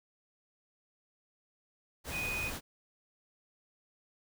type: tone in noise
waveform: sine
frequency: 2489 Hz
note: D#7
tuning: in tune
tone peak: -34 dBFS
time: 2.11-2.52 s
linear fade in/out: 50 ms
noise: pink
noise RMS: -40 dBFS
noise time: 2.04-2.61 s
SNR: +3 dB
effects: none